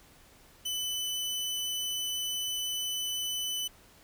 sawtooth tone, 3002 Hz, F#7, 24 cents sharp, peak -28 dBFS, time 0.65-3.68 s, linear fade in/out 10 ms, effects pink hiss -58 dBFS RMS until 4.03 s

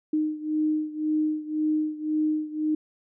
sine beating tone pair, 307.2 / 309.1 Hz, D#4 / D#4, -22 / -11 cents, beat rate 1.9 Hz, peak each -25 / -28 dBFS, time 0.13-2.75 s, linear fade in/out 5 ms, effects none

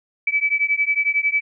sine beating tone pair, 2294 / 2305 Hz, D7 / D7, -41 / -33 cents, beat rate 11 Hz, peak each -20 dBFS, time 0.27-1.41 s, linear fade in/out 5 ms, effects none

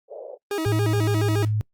white band-pass noise, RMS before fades -37 dBFS, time 0.08-0.38 s, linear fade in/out 50 ms, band 460 to 610 Hz, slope 48 dB/octave
40% pulse tone with vibrato, 360.5 Hz, F#4, 45 cents flat, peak -23 dBFS, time 0.51-1.45 s, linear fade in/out 2 ms, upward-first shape square, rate 7.1 Hz, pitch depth 210 cents each way
sine tone with pitch glide, 110 to 106.68 Hz, A2 to G#2, 0 to +47 cents, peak -20 dBFS, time 0.66-1.61 s, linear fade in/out 0 ms, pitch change -53 cents, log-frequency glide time 0.85-1.41 s
effects noise-tail reverb RT60 0.1 s tail -26 dB re dry + Opus 48 kbps

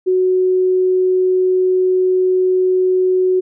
sine tone, 370 Hz, F#4, in tune, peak -11 dBFS, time 0.06-3.41 s, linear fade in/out 20 ms, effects none

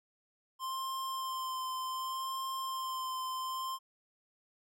square tone with vibrato, 1046.5 Hz, C6, in tune, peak -36 dBFS, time 0.59-3.79 s, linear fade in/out 50 ms, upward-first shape sine, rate 0.66 Hz, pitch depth 18 cents each way, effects none

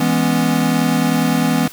square chord, C# minor seventh, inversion first, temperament equal, 164.81 / 207.7 / 246.9 / 277.2 Hz, E3 / G#3 / B3 / C#4, 0 / 0 / 0 / 0 cents, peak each -20 / -22 / -18 / -22 dBFS, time 0-1.68 s, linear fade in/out 5 ms, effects white hiss -38 dBFS RMS until 1.72 s

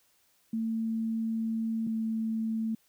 sine tone pair in turn, 224.5 / 222.7 Hz, A3 / A3, +35 / +21 cents, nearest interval unison, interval 14 cents, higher first, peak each -28 dBFS, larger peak neither, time 0.53-1.87 / 1.87-2.75 s, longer first, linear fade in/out 5 ms, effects white hiss -68 dBFS RMS until 2.88 s

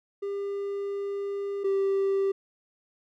triangle tone pair in turn, 400 / 391.3 Hz, G4 / G4, +35 / -3 cents, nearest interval unison, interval 38 cents, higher first, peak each -27 / -20 dBFS, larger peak second, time 0.22-1.64 / 1.64-2.32 s, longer first, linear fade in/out 10 ms, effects tanh soft clip ceiling -16 dBFS

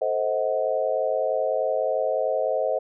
sine chord, A diminished seventh, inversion none, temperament equal with one note detuned, 440 / 523.3 / 633.9 / 740 Hz, A4 / C5 / Eb5 / Gb5, 0 / 0 / +32 / 0 cents, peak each -30 / -25 / -25 / -31 dBFS, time 0.01-2.79 s, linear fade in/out 10 ms, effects none

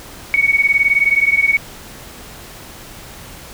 sine beating tone pair, 2222 / 2241 Hz, C#7 / C#7, +4 / +18 cents, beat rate 19 Hz, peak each -14 dBFS, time 0.34-1.57 s, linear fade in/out 0 ms, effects pink hiss -36 dBFS RMS until 3.53 s

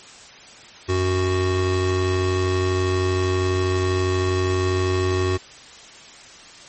square tone pair together, 92.5 / 370 Hz, F#2 / F#4, 0 / 0 cents, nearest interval 2 octaves, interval 2400 cents, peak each -22 dBFS, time 0.88-5.38 s, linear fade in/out 20 ms, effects white hiss -43 dBFS RMS until 6.68 s + MP3 32 kbps

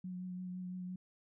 sine tone with vibrato, 182.2 Hz, F#3, 26 cents flat, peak -40 dBFS, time 0.04-0.96 s, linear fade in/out 5 ms, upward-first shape triangle, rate 5.9 Hz, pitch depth 21 cents each way, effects none

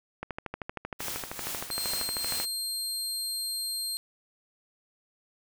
click train, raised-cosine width 0.5 ms, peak -19 dBFS, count 29, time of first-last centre 0.23-2.401 s, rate 12.9 Hz
white noise with tremolo, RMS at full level -35 dBFS, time 0.99-2.46 s, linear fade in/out 20 ms, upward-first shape sine, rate 2.4 Hz, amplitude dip 65%
25% pulse tone, 4200 Hz, C8, 6 cents sharp, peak -26 dBFS, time 1.71-3.97 s, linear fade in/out 0 ms
effects none

